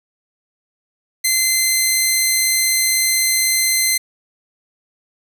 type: tone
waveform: 10% pulse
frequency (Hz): 2066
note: C7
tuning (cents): -22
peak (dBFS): -5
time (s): 1.24-3.98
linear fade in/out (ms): 10
effects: none